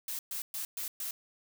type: noise bursts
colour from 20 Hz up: blue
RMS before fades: -37 dBFS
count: 5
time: 0.08-1.11 s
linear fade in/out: 2 ms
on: 110 ms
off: 120 ms
effects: none